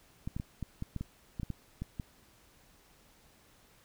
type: clicks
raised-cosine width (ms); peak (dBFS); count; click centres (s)
5; -24; 12; 0.275 / 0.365 / 0.399 / 0.627 / 0.824 / 0.963 / 1.01 / 1.398 / 1.432 / 1.503 / 1.82 / 1.998
effects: pink hiss -63 dBFS RMS until 3.84 s